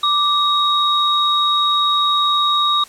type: tone pair together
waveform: sine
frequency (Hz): 1174.7 / 3775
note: D6 / A#7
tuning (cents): 0 / +21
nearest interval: octave + minor sixth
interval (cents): 2021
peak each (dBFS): -16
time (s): 0.03-2.84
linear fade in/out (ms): 5
effects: white hiss -42 dBFS RMS until 2.88 s + low-pass 10000 Hz 12 dB/octave